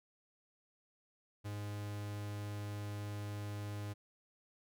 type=tone; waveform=45% pulse; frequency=103.3 Hz; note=G#2; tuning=9 cents flat; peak=-40 dBFS; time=1.44-3.94 s; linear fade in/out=20 ms; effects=none